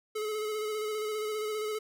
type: tone with vibrato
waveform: square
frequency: 428.1 Hz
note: A4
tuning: 47 cents flat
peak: -32 dBFS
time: 0.15-1.79 s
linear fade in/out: 10 ms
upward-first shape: square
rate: 15 Hz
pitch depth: 22 cents each way
effects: none